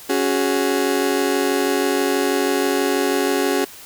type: chord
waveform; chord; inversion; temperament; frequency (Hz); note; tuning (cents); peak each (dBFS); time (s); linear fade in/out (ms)
35% pulse; C# suspended fourth; none; just; 277.2 / 369.6 / 415.8; C#4 / F#4 / G#4; 0 / -2 / +2; -20; 0.09-3.65; 10
effects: white hiss -40 dBFS RMS until 3.85 s